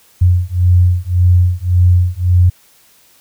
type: beating tone pair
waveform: sine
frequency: 88.6 / 90.4 Hz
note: F2 / F#2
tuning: +25 / -40 cents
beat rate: 1.8 Hz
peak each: -11 dBFS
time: 0.21-2.5 s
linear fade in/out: 10 ms
effects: white hiss -49 dBFS RMS until 3.2 s